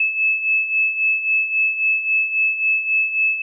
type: beating tone pair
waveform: sine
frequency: 2604 / 2607.7 Hz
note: E7 / E7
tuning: -22 / -19 cents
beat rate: 3.7 Hz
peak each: -23 / -17 dBFS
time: 0-3.42 s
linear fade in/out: 5 ms
effects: none